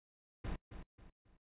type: noise with echo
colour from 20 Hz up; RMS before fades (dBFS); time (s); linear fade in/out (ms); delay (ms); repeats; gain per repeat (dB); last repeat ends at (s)
brown; -40; 0.44-0.56; 5; 270; 3; -9; 1.37
effects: noise-tail reverb RT60 0.1 s tail -23 dB re dry + resampled to 8000 Hz